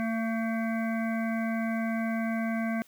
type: harmonic tone with a mistuned harmonic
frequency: 225.8 Hz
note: A3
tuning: 45 cents sharp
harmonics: 1 / 3 / 5 / 7 / 9 / 10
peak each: -28 / -35 / -43 / -39 / -42 / -45 dBFS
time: 0-2.82 s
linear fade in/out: 0 ms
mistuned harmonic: 7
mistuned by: -22 cents
effects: white hiss -60 dBFS RMS until 2.87 s